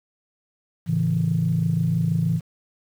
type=chord; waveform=sine; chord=A major; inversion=none; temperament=equal; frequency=110 / 138.59 / 164.81 Hz; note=A2 / C#3 / E3; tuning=0 / 0 / 0 cents; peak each=-25 / -25 / -20 dBFS; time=0.86-2.41 s; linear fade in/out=50 ms; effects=tanh soft clip ceiling -11 dBFS + 8-bit